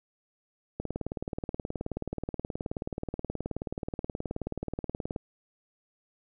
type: click train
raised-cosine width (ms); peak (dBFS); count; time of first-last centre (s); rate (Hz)
2; -19; 83; 0.8-5.162; 18.8
effects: none